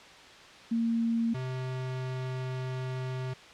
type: tone pair in turn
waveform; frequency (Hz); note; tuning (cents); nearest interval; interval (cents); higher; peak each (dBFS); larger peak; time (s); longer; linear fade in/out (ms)
sine / square; 230 / 129.08; A#3 / C3; -23 / -23; minor seventh; 1000; first; -25 / -33; first; 0.71-1.34 / 1.34-3.34; second; 10
effects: white hiss -50 dBFS RMS until 3.53 s + low-pass 4000 Hz 12 dB/octave